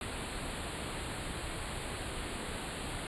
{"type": "band-stop noise", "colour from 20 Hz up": "pink", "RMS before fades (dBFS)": -39, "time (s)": [0.01, 3.07], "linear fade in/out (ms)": 2, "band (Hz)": [4500, 7600], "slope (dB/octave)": 96, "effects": ["resampled to 24000 Hz"]}